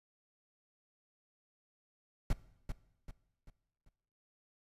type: noise with echo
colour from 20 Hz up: brown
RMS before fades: -29 dBFS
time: 2.3-2.33 s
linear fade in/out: 2 ms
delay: 390 ms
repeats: 4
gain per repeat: -8 dB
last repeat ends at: 3.89 s
effects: noise-tail reverb RT60 0.9 s tail -19 dB re dry + resampled to 32000 Hz